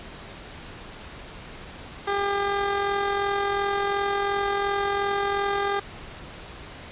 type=tone with amplitude modulation; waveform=15% pulse; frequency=401.2 Hz; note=G4; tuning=40 cents sharp; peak=-15 dBFS; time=2.07-5.8 s; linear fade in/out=10 ms; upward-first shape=sine; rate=42.8 Hz; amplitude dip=35%; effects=pink hiss -41 dBFS RMS until 6.91 s + resampled to 8000 Hz